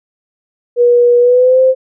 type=tone with pitch glide; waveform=sine; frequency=482.8 to 520.4 Hz; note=B4 to C5; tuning=-39 to -9 cents; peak=-5 dBFS; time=0.76-1.75 s; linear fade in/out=50 ms; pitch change=+130 cents; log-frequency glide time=1.19-1.61 s; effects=none